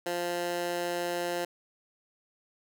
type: tone with high-pass filter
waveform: 15% pulse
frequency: 174.61 Hz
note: F3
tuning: in tune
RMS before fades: -32 dBFS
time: 0.06-1.45 s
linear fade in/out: 5 ms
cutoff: 410 Hz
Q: 0.99
effects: none